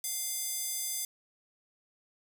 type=tone with high-pass filter; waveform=square; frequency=698.5 Hz; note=F5; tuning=in tune; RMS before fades=-35 dBFS; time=0.04-1.05 s; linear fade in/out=2 ms; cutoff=7500 Hz; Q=1.1; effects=none